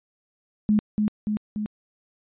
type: tone with echo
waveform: sine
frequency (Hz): 211.3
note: G#3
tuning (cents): +30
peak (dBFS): -16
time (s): 0.69-0.79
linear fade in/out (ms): 0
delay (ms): 290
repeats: 3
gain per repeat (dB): -3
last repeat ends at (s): 1.66
effects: resampled to 8000 Hz